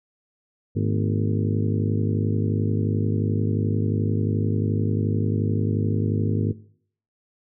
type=harmonic tone with a mistuned harmonic; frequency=51.4 Hz; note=G#1; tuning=17 cents flat; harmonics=2 / 3 / 4 / 5 / 6 / 7 / 8 / 9; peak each=-23 / -27 / -29 / -31 / -33 / -34 / -35 / -36 dBFS; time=0.75-6.53 s; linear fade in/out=20 ms; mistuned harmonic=4; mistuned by=+140 cents; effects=noise-tail reverb RT60 0.6 s tail -20 dB re dry